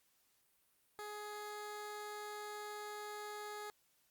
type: tone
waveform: 15% pulse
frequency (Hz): 418.6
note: G#4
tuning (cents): +14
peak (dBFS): -38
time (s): 0.99-3.7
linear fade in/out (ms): 0
effects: white hiss -75 dBFS RMS until 4.1 s + Opus 48 kbps